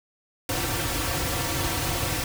pink noise with comb filter, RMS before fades -27 dBFS, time 0.49-2.24 s, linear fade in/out 2 ms, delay 4.8 ms, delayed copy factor -0.9, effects none

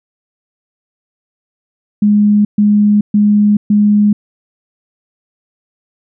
sine tone bursts, 207.7 Hz, G#3, in tune, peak -6 dBFS, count 4, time 2.02-4.13 s, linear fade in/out 5 ms, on 430 ms, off 130 ms, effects none

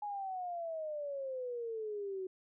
sine exponential sweep, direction down, 840 to 370 Hz, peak -37 dBFS, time 0.02-2.27 s, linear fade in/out 5 ms, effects none

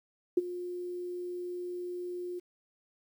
sine tone with ADSR envelope, 356.3 Hz, F4, 35 cents sharp, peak -19 dBFS, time 0.37-2.4 s, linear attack 6 ms, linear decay 27 ms, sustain -16 dB, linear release 17 ms, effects 10-bit

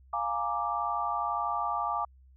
sine chord, Bb dominant seventh, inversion second, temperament equal, 698.5 / 830.6 / 932.3 / 1174.7 Hz, F5 / Ab5 / Bb5 / D6, 0 / 0 / 0 / 0 cents, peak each -35 / -34 / -36 / -31 dBFS, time 0.13-2.05 s, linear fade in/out 5 ms, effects added 65 Hz sine -54 dBFS peak until 2.36 s

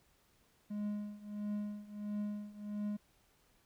triangle tone with tremolo, 207.7 Hz, G#3, in tune, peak -32 dBFS, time 0.7-2.97 s, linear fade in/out 10 ms, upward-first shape triangle, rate 1.5 Hz, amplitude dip 90%, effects pink hiss -71 dBFS RMS until 3.65 s

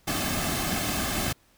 pink noise with comb filter, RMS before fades -28 dBFS, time 0.07-1.33 s, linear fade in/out 10 ms, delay 2.1 ms, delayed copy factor -0.6, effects pink hiss -62 dBFS RMS until 1.57 s

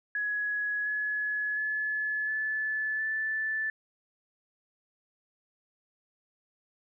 sine tone with pitch steps, 1679 / 1697.5 / 1716.3 / 1735.2 / 1754.3 Hz, G#6 / G#6 / A6 / A6 / A6, +18 / +37 / -44 / -25 / -6 cents, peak -28 dBFS, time 0.15-3.7 s, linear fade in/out 2 ms, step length 710 ms, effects none

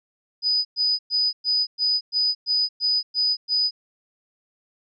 sine tone bursts, 4978 Hz, D#8, in tune, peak -18 dBFS, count 10, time 0.42-3.71 s, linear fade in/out 50 ms, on 230 ms, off 110 ms, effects none

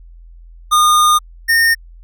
square tone pair in turn, 1220 / 1831.8 Hz, D#6 / A#6, -34 / -31 cents, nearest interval perfect fifth, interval 703 cents, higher second, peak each -9 / -10 dBFS, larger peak first, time 0.71-1.19 / 1.48-1.75 s, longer first, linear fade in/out 20 ms, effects added 42 Hz sine -36 dBFS peak until 2.03 s

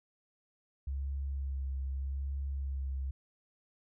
sine tone with vibrato, 68 Hz, C#2, 33 cents flat, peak -33 dBFS, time 0.87-3.11 s, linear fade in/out 5 ms, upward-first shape sine, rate 0.82 Hz, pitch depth 26 cents each way, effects none

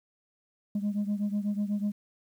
sine beating tone pair, 203.4 / 211.5 Hz, G#3 / G#3, -36 / +32 cents, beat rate 8.1 Hz, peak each -27 / -30 dBFS, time 0.75-1.92 s, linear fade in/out 5 ms, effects tanh soft clip ceiling -24 dBFS + 10-bit

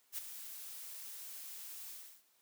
blue noise with ADSR envelope, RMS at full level -38 dBFS, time 0.12-2.23 s, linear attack 63 ms, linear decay 4 ms, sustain -10 dB, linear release 330 ms, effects white hiss -72 dBFS RMS until 2.41 s + high-pass 200 Hz 12 dB/octave

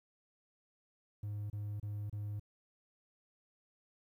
triangle tone bursts, 103.83 Hz, G#2, in tune, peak -35 dBFS, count 4, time 1.23-2.397 s, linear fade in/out 5 ms, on 270 ms, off 29 ms, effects tanh soft clip ceiling -31 dBFS + 12-bit

